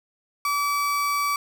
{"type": "tone", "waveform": "35% pulse", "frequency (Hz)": 1150, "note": "D6", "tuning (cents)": -37, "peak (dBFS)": -20, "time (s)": [0.45, 1.36], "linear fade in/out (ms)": 2, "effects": []}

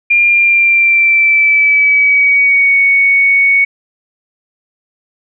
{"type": "tone with pitch glide", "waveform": "sine", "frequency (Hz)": [2400, 2226], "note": ["D7", "C#7"], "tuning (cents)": [37, 7], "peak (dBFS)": -6, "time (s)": [0.1, 3.65], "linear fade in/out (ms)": 10, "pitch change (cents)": -130, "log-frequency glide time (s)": [0.29, 2.79], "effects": []}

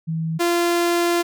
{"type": "tone pair in turn", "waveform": ["sine", "sawtooth"], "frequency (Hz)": [161.8, 344.8], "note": ["E3", "F4"], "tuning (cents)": [-32, -22], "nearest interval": "octave + minor second", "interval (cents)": 1310, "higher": "second", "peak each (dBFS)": [-21, -13], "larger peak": "second", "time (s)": [[0.07, 0.39], [0.39, 1.23]], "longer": "second", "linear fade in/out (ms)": 20, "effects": []}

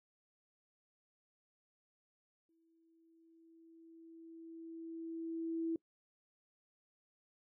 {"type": "tone with exponential growth", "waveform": "sine", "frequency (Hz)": 328.6, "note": "E4", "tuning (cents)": -5, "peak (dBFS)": -33, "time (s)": [2.49, 5.76], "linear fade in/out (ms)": 2, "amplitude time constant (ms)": 710, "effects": ["noise-tail reverb RT60 0.1 s tail -24 dB re dry"]}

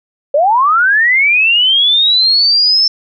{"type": "linear sweep", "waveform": "sine", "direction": "up", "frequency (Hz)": [544, 5340], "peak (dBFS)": -7, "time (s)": [0.34, 2.88], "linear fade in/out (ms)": 5, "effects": []}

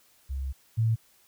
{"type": "tone pair in turn", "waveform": "sine", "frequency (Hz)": [67, 112.68], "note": ["C2", "A2"], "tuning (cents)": [42, 42], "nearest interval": "major sixth", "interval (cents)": 900, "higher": "second", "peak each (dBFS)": [-29, -21], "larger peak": "second", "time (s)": [[0.29, 0.53], [0.77, 0.96]], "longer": "first", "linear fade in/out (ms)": 20, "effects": ["white hiss -62 dBFS RMS until 1.27 s"]}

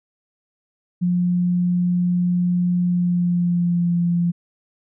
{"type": "tone with pitch glide", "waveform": "sine", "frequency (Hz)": [177.5, 172.75], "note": ["F3", "F3"], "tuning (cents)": [28, -19], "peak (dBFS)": -16, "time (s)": [1.01, 4.32], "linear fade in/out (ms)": 20, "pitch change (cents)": -47, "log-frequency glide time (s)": [2.82, 3.95], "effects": []}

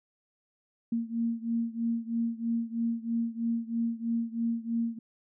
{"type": "beating tone pair", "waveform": "sine", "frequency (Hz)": [230, 233.1], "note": ["A#3", "A#3"], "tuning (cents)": [-23, 0], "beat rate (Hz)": 3.1, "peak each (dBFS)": [-30, -32], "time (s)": [0.92, 4.99], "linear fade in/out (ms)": 5, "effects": []}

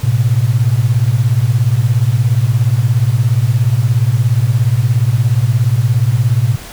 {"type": "beating tone pair", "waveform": "sine", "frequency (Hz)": [110, 127], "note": ["A2", "B2"], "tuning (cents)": [0, 49], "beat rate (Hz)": 17, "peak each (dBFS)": -12, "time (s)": [0.03, 6.56], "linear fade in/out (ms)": 10, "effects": ["pink hiss -32 dBFS RMS until 6.72 s"]}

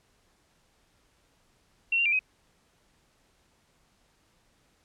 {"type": "tone with pitch steps", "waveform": "sine", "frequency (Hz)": [2724, 2772, 2368, 2526], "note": ["F7", "F7", "D7", "D#7"], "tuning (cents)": [-44, -14, 14, 26], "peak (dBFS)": -22, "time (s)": [1.92, 2.192], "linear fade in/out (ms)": 5, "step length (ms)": 68, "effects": ["pink hiss -67 dBFS RMS until 4.84 s", "low-pass 10000 Hz 12 dB/octave"]}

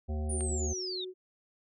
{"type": "harmonic tone", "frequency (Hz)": 76, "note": "D#2", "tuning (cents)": -40, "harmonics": [1, 3, 5, 7, 9, 10], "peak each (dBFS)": [-31, -41, -45, -48, -50, -51], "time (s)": [0.08, 0.74], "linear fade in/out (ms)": 20}
{"type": "linear sweep", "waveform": "sine", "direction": "down", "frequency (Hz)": [9670, 3520], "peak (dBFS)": -35, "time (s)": [0.29, 1.05], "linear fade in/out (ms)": 10}
{"type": "tone", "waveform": "sine", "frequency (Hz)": 370, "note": "F#4", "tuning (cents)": 0, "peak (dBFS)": -38, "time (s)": [0.3, 1.14], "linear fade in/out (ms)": 50}
{"type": "click", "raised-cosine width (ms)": 0.3, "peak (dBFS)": -30, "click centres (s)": 0.408}
{"effects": []}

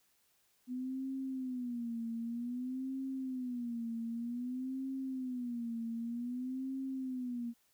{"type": "tone with vibrato", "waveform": "sine", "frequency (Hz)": 247.3, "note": "B3", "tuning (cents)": 3, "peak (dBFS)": -36, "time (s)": [0.67, 7.54], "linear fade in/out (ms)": 50, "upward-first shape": "sine", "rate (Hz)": 0.53, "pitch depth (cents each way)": 130, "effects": ["white hiss -73 dBFS RMS until 7.73 s"]}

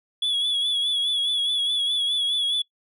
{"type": "tone with vibrato", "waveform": "sine", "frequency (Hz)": 3389, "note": "G#7", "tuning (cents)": 34, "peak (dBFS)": -18, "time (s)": [0.22, 2.62], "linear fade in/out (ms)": 5, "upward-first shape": "sine", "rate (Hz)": 4.8, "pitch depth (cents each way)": 47, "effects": ["noise-tail reverb RT60 0.1 s tail -24 dB re dry", "tanh soft clip ceiling -20 dBFS"]}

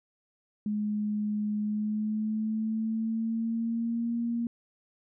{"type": "tone with pitch glide", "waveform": "sine", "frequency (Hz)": [210, 234.4], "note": ["G#3", "A#3"], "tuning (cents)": [19, 10], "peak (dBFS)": -27, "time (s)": [0.66, 4.47], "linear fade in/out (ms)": 2, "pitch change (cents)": 191, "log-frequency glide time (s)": [1.61, 4.16], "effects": []}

